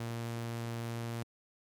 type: tone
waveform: sawtooth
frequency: 116.54 Hz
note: A#2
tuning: in tune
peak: -32 dBFS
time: 0-1.23 s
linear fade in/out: 5 ms
effects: MP3 96 kbps